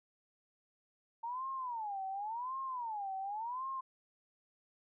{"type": "tone with vibrato", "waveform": "sine", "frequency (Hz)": 905, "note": "A5", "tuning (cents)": 48, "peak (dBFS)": -37, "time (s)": [1.23, 3.81], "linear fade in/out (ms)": 10, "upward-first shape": "sine", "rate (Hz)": 0.91, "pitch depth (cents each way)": 290, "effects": []}